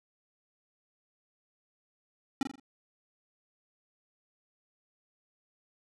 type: tone with echo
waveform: square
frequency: 270 Hz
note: C#4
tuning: 45 cents flat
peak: -26 dBFS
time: 2.41-2.43 s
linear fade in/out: 2 ms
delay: 42 ms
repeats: 4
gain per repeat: -7 dB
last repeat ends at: 2.598 s
effects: low-pass 8000 Hz 12 dB/octave